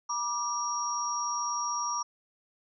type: tone cluster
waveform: sine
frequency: 967 / 1177 / 5650 Hz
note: B5 / D6 / F8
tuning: -37 / +3 / +19 cents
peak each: -34 / -32 / -34 dBFS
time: 0.09-2.03 s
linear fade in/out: 10 ms
effects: none